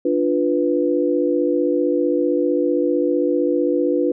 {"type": "chord", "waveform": "sine", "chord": "B diminished", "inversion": "first", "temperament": "equal", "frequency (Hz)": [293.7, 349.2, 493.9], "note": ["D4", "F4", "B4"], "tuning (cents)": [0, 0, 0], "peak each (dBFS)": -20, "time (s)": [0.05, 4.12], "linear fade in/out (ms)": 5, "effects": []}